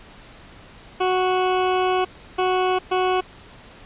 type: tone bursts at uneven times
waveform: 20% pulse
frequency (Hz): 369.4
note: F#4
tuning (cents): -3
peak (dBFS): -13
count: 3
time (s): 1-2.05 / 2.38-2.79 / 2.91-3.21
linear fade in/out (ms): 10
effects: pink hiss -45 dBFS RMS until 3.85 s + resampled to 8000 Hz